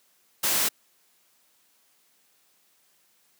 white noise, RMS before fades -24 dBFS, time 0.43-0.69 s, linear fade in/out 10 ms, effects white hiss -65 dBFS RMS until 3.39 s + high-pass 150 Hz 12 dB/octave

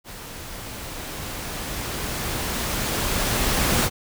pink noise with level ramp, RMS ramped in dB -38 to -20 dBFS, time 0.04-3.9 s, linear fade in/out 50 ms, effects none

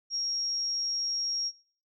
sine tone, 5588 Hz, F8, in tune, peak -28 dBFS, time 0.1-1.52 s, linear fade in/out 50 ms, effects noise-tail reverb RT60 0.5 s tail -23 dB re dry

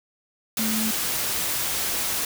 sine tone in noise, 220 Hz, A3, in tune, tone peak -25 dBFS, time 0.59-0.91 s, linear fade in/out 2 ms, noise white, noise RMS -26 dBFS, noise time 0.57-2.25 s, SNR -2 dB, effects none

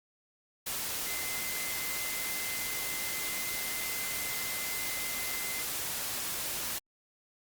sine tone in noise, 2063 Hz, C7, 25 cents flat, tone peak -40 dBFS, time 1.06-5.63 s, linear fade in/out 10 ms, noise white, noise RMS -35 dBFS, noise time 0.66-6.79 s, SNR -8 dB, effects Opus 48 kbps

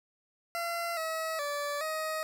20% pulse tone with pitch steps, 682 / 643 / 579 / 629 Hz, F5 / E5 / D5 / D#5, -41 / -43 / -25 / +19 cents, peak -27 dBFS, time 0.55-2.23 s, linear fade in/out 0 ms, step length 420 ms, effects none

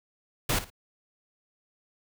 pink noise with echo, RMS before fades -26 dBFS, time 0.49-0.59 s, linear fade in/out 5 ms, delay 56 ms, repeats 2, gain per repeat -13 dB, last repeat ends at 0.702 s, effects none

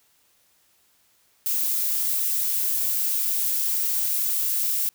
violet noise, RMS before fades -24 dBFS, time 1.46-4.89 s, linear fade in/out 0 ms, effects white hiss -63 dBFS RMS until 4.94 s

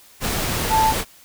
sine tone in noise, 880 Hz, A5, in tune, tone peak -14 dBFS, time 0.69-0.94 s, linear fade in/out 50 ms, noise pink, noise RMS -23 dBFS, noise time 0.2-1.05 s, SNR +6 dB, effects white hiss -49 dBFS RMS until 1.24 s

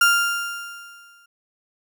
35% pulse tone with exponential decay, 1396.9 Hz, F6, in tune, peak -10 dBFS, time 0.01-1.26 s, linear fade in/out 5 ms, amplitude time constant 270 ms, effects none

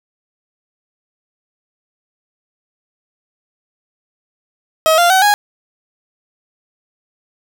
30% pulse tone with pitch steps, 637 / 694.7 / 757.5 / 826.1 Hz, D#5 / F5 / F#5 / G#5, +41 / -9 / +40 / -9 cents, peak -6 dBFS, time 4.86-5.34 s, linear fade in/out 0 ms, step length 120 ms, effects none

